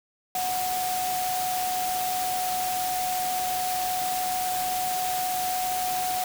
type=tone in noise; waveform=sine; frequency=736 Hz; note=F#5; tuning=9 cents flat; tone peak=-26 dBFS; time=0.35-6.24 s; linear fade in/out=2 ms; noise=white; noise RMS=-32 dBFS; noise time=0.35-6.24 s; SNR=+3 dB; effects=none